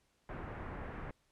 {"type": "low-pass noise", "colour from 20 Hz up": "pink", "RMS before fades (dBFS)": -44, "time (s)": [0.29, 1.11], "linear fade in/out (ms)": 2, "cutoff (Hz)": 1900, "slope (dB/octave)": 24, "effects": ["pink hiss -75 dBFS RMS until 1.31 s", "low-pass 10000 Hz 12 dB/octave"]}